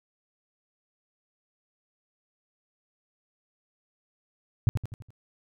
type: tone with echo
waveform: sine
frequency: 110 Hz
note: A2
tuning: in tune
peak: -16 dBFS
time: 4.67-4.69 s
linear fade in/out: 0 ms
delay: 83 ms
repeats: 5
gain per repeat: -6 dB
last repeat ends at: 5.105 s
effects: none